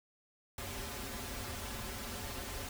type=noise with comb filter; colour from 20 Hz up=pink; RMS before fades=-42 dBFS; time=0.58-2.69 s; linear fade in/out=2 ms; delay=6.3 ms; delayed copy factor=-1; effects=none